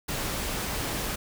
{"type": "noise", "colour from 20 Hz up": "pink", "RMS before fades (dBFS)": -31, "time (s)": [0.08, 1.16], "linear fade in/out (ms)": 10, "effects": []}